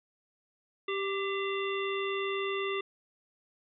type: harmonic tone with a mistuned harmonic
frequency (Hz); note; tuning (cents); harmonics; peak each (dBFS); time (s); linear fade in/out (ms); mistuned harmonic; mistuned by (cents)
392; G4; 0; 1 / 3 / 5 / 7 / 9; -32 / -37 / -39 / -40 / -42; 0.88-2.81; 5; 5; +57
effects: none